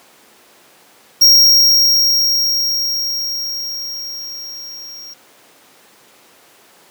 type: tone with level ramp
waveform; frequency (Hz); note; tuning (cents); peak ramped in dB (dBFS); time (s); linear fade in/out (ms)
square; 5588; F8; 0; -5 to -32; 1.21-5.14; 10
effects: pink hiss -47 dBFS RMS until 6.9 s + high-pass 300 Hz 12 dB/octave